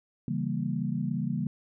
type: chord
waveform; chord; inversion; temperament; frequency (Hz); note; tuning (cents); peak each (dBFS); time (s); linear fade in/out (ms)
sine; C# diminished seventh; none; equal; 138.59 / 164.81 / 196 / 233.1; C#3 / E3 / G3 / Bb3; 0 / 0 / 0 / 0; -33; 0.28-1.47; 2
effects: none